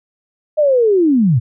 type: linear sweep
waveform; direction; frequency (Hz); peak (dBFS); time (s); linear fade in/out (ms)
sine; down; 623 to 104.6; -9; 0.57-1.4; 20
effects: none